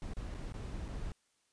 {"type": "noise with dropouts", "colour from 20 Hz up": "brown", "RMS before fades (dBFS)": -41, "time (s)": [0.02, 1.12], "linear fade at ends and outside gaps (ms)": 1, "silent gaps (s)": [[0.136, 0.168], [0.343, 0.347], [0.524, 0.54], [0.882, 0.886]], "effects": ["white hiss -75 dBFS RMS until 1.52 s", "resampled to 22050 Hz"]}